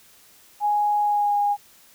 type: tone with pitch glide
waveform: sine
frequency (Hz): 830.6 to 818.7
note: G#5 to G#5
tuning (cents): 0 to -25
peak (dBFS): -18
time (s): 0.6-1.57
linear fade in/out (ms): 50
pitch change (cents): -25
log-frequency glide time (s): 1.02-1.39
effects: white hiss -53 dBFS RMS until 1.94 s